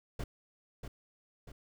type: noise with echo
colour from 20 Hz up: brown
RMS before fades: -36 dBFS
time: 0.19-0.24 s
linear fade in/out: 5 ms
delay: 640 ms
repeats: 2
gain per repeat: -6 dB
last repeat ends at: 1.52 s
effects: none